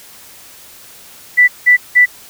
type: tone bursts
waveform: sine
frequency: 1975.5 Hz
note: B6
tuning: in tune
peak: -4 dBFS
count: 3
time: 1.37-2.06 s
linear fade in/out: 20 ms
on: 110 ms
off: 180 ms
effects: white hiss -39 dBFS RMS until 2.29 s